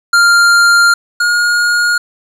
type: tone pair in turn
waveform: square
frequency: 1396.9 / 1429.6 Hz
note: F6 / F6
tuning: 0 / +40 cents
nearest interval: unison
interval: 40 cents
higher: second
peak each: -6 / -10 dBFS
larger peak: first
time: 0.13-0.94 / 1.2-1.98 s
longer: first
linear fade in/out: 5 ms
effects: low-pass 9000 Hz 12 dB/octave + 7-bit